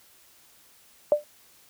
sine tone with exponential decay, 593 Hz, D5, 17 cents sharp, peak -12 dBFS, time 1.12-1.24 s, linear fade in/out 1 ms, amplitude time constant 26 ms, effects white hiss -57 dBFS RMS until 1.69 s

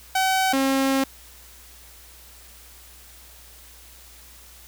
sawtooth tone pair in turn, 760 / 269.4 Hz, F#5 / C#4, +46 / -49 cents, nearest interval octave + tritone, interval 1795 cents, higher first, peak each -15 dBFS, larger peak neither, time 0.15-0.53 / 0.53-1.04 s, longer second, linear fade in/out 5 ms, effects added 60 Hz sine -50 dBFS peak until 4.67 s + white hiss -48 dBFS RMS until 4.67 s

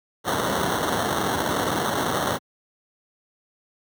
white noise with sample-and-hold, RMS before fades -24 dBFS, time 0.24-2.39 s, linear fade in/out 50 ms, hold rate 2450 Hz, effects high-pass 100 Hz 12 dB/octave

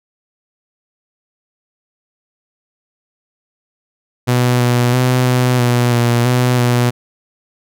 sawtooth tone with pitch steps, 123.6 / 122.1 / 126.5 / 125.4 / 121.8 / 119.4 / 124.6 / 122 Hz, B2 / B2 / B2 / B2 / B2 / A#2 / B2 / B2, +2 / -19 / +42 / +27 / -24 / +42 / +16 / -21 cents, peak -7 dBFS, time 4.27-6.91 s, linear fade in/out 20 ms, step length 330 ms, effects none

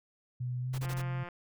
sine tone with pitch glide, 124.3 to 131.24 Hz, B2 to C3, +12 to +6 cents, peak -32 dBFS, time 0.4-1.24 s, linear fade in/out 10 ms, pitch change +94 cents, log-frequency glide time 0.61-0.76 s
pink noise bursts, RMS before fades -43 dBFS, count 4, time 0.73-1.019 s, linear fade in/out 10 ms, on 55 ms, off 23 ms
click train, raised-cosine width 0.5 ms, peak -29 dBFS, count 81, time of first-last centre 0.83-1.287 s, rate 175 Hz
effects none

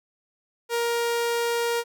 sawtooth tone, 469.9 Hz, A#4, 14 cents sharp, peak -19 dBFS, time 0.69-1.84 s, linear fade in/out 50 ms, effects none

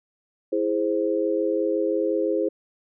sine chord, E augmented, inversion none, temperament equal, 329.6 / 415.3 / 523.3 Hz, E4 / G#4 / B#4, 0 / 0 / 0 cents, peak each -25 dBFS, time 0.52-2.49 s, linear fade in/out 10 ms, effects none

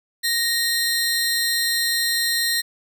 sawtooth tone pair together, 1864.7 / 4138 Hz, A#6 / C8, 0 / -20 cents, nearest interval octave + major second, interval 1380 cents, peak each -19 dBFS, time 0.23-2.62 s, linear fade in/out 20 ms, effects none

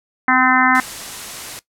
harmonic tone, 256.7 Hz, C4, 33 cents flat, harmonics 1 / 3 / 4 / 5 / 6 / 7 / 8, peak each -19 / -19 / -19 / -19 / -19 / -19 / -19 dBFS, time 0.28-0.8 s, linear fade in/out 2 ms
white noise, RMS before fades -30 dBFS, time 0.75-1.59 s, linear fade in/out 0 ms
effects noise-tail reverb RT60 0.1 s tail -17 dB re dry + low-pass 11000 Hz 12 dB/octave

